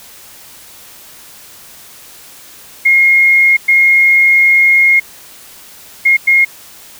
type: tone bursts at uneven times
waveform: sine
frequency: 2145 Hz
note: C7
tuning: 42 cents sharp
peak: -5 dBFS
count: 4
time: 2.85-3.57 / 3.68-5 / 6.05-6.17 / 6.27-6.45 s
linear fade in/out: 10 ms
effects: white hiss -37 dBFS RMS until 6.99 s